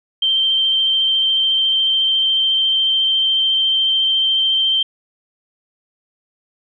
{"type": "tone with vibrato", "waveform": "sine", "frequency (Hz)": 3136, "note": "G7", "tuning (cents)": 0, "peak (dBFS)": -13, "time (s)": [0.22, 4.83], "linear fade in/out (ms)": 5, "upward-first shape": "sine", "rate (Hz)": 14, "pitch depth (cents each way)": 13, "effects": []}